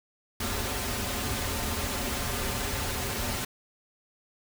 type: noise with comb filter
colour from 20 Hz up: pink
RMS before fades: -31 dBFS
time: 0.4-3.45 s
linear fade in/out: 5 ms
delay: 6.2 ms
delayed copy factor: -0.7
effects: none